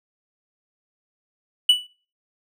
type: tone with exponential decay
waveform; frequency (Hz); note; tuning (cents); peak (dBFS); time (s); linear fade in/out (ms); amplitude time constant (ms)
triangle; 2960; F#7; 0; -7; 1.69-1.87; 5; 37
effects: noise-tail reverb RT60 0.4 s tail -23 dB re dry